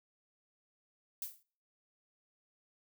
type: noise with exponential decay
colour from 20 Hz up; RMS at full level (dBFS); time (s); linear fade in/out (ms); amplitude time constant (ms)
violet; -36; 1.22-1.43; 2; 45
effects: noise-tail reverb RT60 0.5 s tail -26 dB re dry